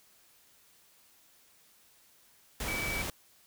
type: tone in noise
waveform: sine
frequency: 2294 Hz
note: D7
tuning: 41 cents flat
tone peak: -34 dBFS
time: 2.68-3.02 s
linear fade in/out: 2 ms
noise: pink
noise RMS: -36 dBFS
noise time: 2.6-3.1 s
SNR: -1 dB
effects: white hiss -63 dBFS RMS until 3.46 s

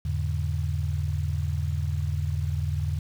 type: tone cluster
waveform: sine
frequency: 82.8 / 102.9 / 143.4 Hz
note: E2 / G#2 / D3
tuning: +8 / -16 / -41 cents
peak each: -27 / -31 / -30 dBFS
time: 0.05-2.99 s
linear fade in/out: 5 ms
effects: 8-bit

